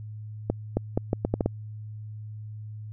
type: accelerating click train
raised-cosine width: 2 ms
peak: -10 dBFS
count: 8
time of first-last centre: 0.5-1.46 s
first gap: 270 ms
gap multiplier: 0.76
effects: added 107 Hz sine -36 dBFS peak until 2.92 s